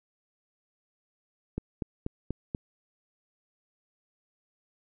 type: click train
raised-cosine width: 3 ms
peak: -18 dBFS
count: 5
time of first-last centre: 1.58-2.549 s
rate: 4.13 Hz
effects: none